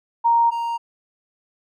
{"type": "tone pair in turn", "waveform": ["sine", "triangle"], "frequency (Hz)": [932.3, 932.3], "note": ["A#5", "A#5"], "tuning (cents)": [0, 0], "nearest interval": "unison", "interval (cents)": 0, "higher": "neither", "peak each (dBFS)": [-13, -20], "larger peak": "first", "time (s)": [[0.24, 0.51], [0.51, 0.78]], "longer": "neither", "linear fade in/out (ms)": 20, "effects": []}